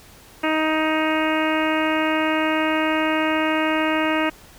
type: harmonic tone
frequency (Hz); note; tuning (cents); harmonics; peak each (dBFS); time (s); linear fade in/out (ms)
313.3; D#4; +12; 1 / 2 / 3 / 4 / 5 / 6 / 7 / 8 / 9; -22 / -25 / -27 / -28 / -29 / -30 / -30 / -31 / -32; 0.43-4.3; 10
effects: pink hiss -47 dBFS RMS until 4.58 s